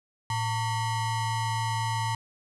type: ring-modulated tone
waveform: square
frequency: 509 Hz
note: C5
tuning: 48 cents flat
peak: -24 dBFS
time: 0.3-2.15 s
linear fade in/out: 2 ms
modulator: 397 Hz
effects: resampled to 24000 Hz + 9-bit